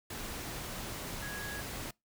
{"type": "tone in noise", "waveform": "sine", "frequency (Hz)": 1661.2, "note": "G#6", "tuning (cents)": 0, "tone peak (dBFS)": -41, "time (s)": [1.22, 1.61], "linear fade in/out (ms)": 5, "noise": "pink", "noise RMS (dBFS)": -41, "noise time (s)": [0.1, 1.91], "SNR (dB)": -3, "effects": ["noise-tail reverb RT60 0.2 s tail -25 dB re dry"]}